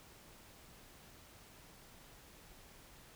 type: silence
effects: pink hiss -59 dBFS RMS until 3.15 s